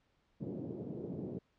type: band-pass noise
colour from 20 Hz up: pink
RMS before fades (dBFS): -42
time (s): 0.4-1.39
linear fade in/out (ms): 10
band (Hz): 130 to 450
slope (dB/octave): 24
effects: pink hiss -75 dBFS RMS until 1.58 s + low-pass 4000 Hz 12 dB/octave

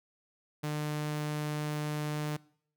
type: tone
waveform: sawtooth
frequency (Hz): 150.3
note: D3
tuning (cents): +40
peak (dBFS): -28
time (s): 0.63-2.37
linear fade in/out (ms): 10
effects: noise-tail reverb RT60 0.6 s tail -22 dB re dry

